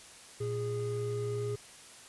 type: tone pair together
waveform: triangle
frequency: 116.54 / 412.1 Hz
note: A#2 / G#4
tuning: 0 / -13 cents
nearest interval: octave + minor seventh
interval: 2187 cents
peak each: -33 / -32 dBFS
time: 0.4-1.56 s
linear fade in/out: 10 ms
effects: white hiss -52 dBFS RMS until 2.08 s + resampled to 24000 Hz